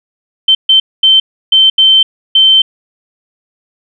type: tone bursts at uneven times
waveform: sine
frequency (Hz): 3100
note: G7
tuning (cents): -20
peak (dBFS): -3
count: 6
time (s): 0.48-0.55 / 0.69-0.8 / 1.03-1.2 / 1.52-1.7 / 1.78-2.03 / 2.35-2.62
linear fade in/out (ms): 5
effects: none